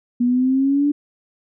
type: exponential sweep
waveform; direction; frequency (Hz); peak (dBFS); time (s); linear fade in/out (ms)
sine; up; 240.3 to 293.7; -14; 0.2-0.92; 10
effects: none